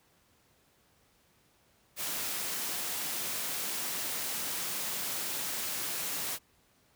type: high-pass noise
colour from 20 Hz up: white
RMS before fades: -35 dBFS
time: 1.96-6.39 s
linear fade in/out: 50 ms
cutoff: 110 Hz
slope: 12 dB/octave
effects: pink hiss -67 dBFS RMS until 6.95 s + high-pass 60 Hz 12 dB/octave